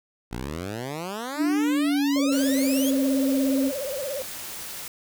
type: exponential sweep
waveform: 10% pulse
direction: up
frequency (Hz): 55 to 3446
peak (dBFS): -22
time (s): 0.31-2.91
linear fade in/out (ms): 10
type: tone with pitch glide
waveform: sine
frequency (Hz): 295 to 269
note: D4 to C4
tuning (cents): +8 to +48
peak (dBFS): -20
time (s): 1.36-3.72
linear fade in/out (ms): 50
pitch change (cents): -160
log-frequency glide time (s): 1.64-2.54
type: tone with vibrato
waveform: sine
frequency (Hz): 550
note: C#5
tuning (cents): -14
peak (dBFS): -28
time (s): 2.16-4.22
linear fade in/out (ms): 0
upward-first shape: triangle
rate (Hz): 17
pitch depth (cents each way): 160
type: noise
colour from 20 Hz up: white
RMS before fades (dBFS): -36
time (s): 2.32-4.88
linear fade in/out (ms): 2
effects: none